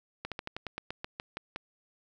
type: slowing click train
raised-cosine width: 0.3 ms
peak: -20 dBFS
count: 12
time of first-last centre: 0.25-1.561 s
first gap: 67 ms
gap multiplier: 1.11
effects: none